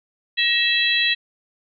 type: harmonic tone with a mistuned harmonic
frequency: 659.3 Hz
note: E5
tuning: in tune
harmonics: 3 / 4 / 5 / 6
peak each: -22 / -22 / -22 / -22 dBFS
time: 0.37-1.15 s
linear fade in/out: 20 ms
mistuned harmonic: 3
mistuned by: -74 cents
effects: none